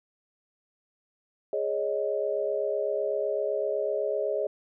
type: chord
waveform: sine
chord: Ab suspended fourth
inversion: none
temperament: equal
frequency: 415.3 / 554.4 / 622.3 Hz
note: Ab4 / Db5 / Eb5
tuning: 0 / 0 / 0 cents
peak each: -30 / -30 / -30 dBFS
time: 1.53-4.47 s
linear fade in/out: 2 ms
effects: none